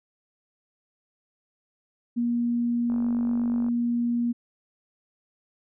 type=tone; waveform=sine; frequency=237.9 Hz; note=A#3; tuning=35 cents sharp; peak=-22 dBFS; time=2.16-4.33 s; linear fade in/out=20 ms
type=click train; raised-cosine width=1 ms; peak=-28 dBFS; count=39; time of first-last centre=2.9-3.685 s; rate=48.4 Hz
effects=none